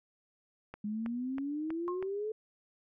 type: click train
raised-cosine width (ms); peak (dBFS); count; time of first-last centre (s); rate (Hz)
0.5; -28; 5; 0.74-2.026; 3.11
type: exponential sweep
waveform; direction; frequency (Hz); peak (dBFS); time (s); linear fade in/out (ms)
sine; up; 205.6 to 439.6; -33; 0.84-2.32; 5
type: tone with exponential decay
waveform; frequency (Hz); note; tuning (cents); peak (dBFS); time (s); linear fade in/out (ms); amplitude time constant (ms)
sine; 1069; C6; +37; -33; 1.88-2.08; 0; 43
effects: none